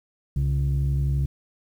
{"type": "tone pair together", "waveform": "sine", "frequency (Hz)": [66.27, 138.2], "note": ["C2", "C#3"], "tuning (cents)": [23, -5], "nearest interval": "octave + minor second", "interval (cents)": 1272, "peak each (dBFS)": [-21, -21], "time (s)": [0.36, 1.26], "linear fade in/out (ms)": 5, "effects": ["tanh soft clip ceiling -17 dBFS", "9-bit"]}